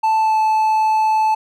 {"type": "tone with pitch glide", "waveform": "triangle", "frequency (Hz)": [880, 871.4], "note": ["A5", "A5"], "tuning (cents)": [0, -17], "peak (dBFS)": -11, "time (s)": [0.03, 1.35], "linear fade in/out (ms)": 10, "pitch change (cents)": -17, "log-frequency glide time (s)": [0.18, 0.38], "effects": []}